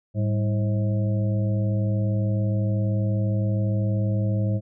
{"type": "harmonic tone with a mistuned harmonic", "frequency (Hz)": 106.7, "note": "G#2", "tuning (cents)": 47, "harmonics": [1, 2, 3, 5, 6], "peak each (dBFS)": [-21, -28, -35, -34, -39], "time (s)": [0.14, 4.61], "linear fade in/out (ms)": 50, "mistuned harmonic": 2, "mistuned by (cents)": -120, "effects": []}